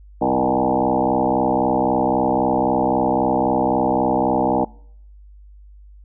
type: tone with frequency modulation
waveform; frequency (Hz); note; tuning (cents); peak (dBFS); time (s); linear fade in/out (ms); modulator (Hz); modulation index
sine; 540; C#5; -45; -15; 0.21-4.65; 10; 63.8; 5.4
effects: noise-tail reverb RT60 0.7 s tail -26 dB re dry + added 50 Hz sine -41 dBFS peak until 6.04 s